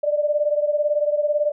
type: beating tone pair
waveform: sine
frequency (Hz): 589 / 607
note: D5 / D#5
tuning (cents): +5 / -43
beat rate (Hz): 18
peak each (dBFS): -19 / -23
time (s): 0.03-1.52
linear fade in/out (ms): 10
effects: none